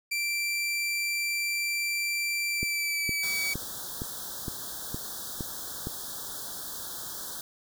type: tone with pitch glide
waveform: sawtooth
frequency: 2349 to 2279 Hz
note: D7 to C#7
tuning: 0 to +47 cents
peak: -24 dBFS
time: 0.11-3.54 s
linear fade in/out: 10 ms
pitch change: -53 cents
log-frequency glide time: 2.49-3.43 s
type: click train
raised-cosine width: 3 ms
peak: -20 dBFS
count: 8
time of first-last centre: 2.63-5.871 s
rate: 2.16 Hz
type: band-stop noise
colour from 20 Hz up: white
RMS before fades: -38 dBFS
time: 3.23-7.41 s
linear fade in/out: 2 ms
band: 1700 to 3300 Hz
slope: 96 dB/octave
effects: none